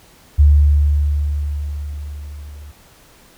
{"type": "tone with level ramp", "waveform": "sine", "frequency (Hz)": 73.1, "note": "D2", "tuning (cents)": -7, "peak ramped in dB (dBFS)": [-5, -33], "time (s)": [0.38, 2.72], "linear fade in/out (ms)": 20, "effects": ["pink hiss -48 dBFS RMS until 3.37 s"]}